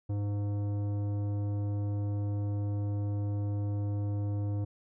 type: tone with tanh clipping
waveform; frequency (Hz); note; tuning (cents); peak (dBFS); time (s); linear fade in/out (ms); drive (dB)
sine; 102.2; G#2; -27; -31; 0.09-4.65; 10; 13
effects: none